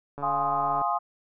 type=click train; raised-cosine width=1 ms; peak=-24 dBFS; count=92; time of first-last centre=0.18-0.816 s; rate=143 Hz
type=chord; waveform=sine; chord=F minor seventh; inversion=none; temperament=equal with one note detuned; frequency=698.5 / 830.6 / 1051.3 / 1244.5 Hz; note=F5 / Ab5 / C6 / Eb6; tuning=0 / 0 / +8 / 0 cents; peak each=-29 dBFS; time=0.22-0.99 s; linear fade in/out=20 ms
effects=none